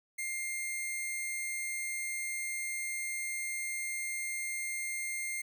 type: tone pair together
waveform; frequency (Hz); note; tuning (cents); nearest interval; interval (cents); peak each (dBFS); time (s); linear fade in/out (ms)
sawtooth; 2115 / 4230; C7 / C8; +18 / +18; octave; 1200; -31 / -36; 0.18-5.42; 10
effects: none